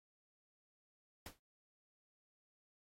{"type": "noise with exponential decay", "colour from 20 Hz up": "pink", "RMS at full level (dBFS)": -45, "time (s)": [1.26, 1.39], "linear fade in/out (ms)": 2, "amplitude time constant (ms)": 28, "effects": ["AAC 48 kbps"]}